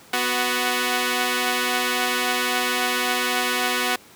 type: tone pair together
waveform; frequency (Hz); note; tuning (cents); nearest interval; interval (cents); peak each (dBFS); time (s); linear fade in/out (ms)
5% pulse; 247.9 / 370; B3 / F#4; +7 / 0; perfect fifth; 693; -12; 0.13-3.96; 5
effects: pink hiss -48 dBFS RMS until 4.15 s + high-pass 150 Hz 12 dB/octave